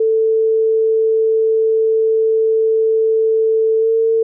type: tone with pitch glide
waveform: sine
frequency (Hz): 443.4 to 450.6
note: A4 to A4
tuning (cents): +13 to +41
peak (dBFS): -11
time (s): 0-4.23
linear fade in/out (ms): 5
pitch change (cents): +28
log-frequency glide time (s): 3.79-3.89
effects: none